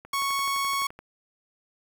click train, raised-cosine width 0.5 ms, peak -28 dBFS, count 12, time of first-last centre 0.05-0.99 s, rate 11.7 Hz
sawtooth tone, 1107 Hz, C#6, 3 cents flat, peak -21 dBFS, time 0.13-0.87 s, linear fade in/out 5 ms
effects 9-bit

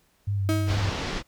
sine tone with vibrato, 99.3 Hz, G2, 23 cents sharp, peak -23 dBFS, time 0.27-0.9 s, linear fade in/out 10 ms, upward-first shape sine, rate 4.3 Hz, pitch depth 33 cents each way
35% pulse tone with exponential decay, 318.6 Hz, D#4, 41 cents sharp, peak -20 dBFS, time 0.49-1.14 s, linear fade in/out 0 ms, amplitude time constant 140 ms
pink low-pass noise, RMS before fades -30 dBFS, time 0.66-1.23 s, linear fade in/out 50 ms, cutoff 5500 Hz, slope 24 dB/octave
effects pink hiss -65 dBFS RMS until 1.27 s

